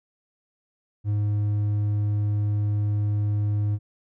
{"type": "tone with hard clipping", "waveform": "sine", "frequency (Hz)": 103.83, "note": "G#2", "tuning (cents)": 0, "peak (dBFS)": -22, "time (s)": [1.04, 3.79], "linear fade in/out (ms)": 50, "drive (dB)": 3, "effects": []}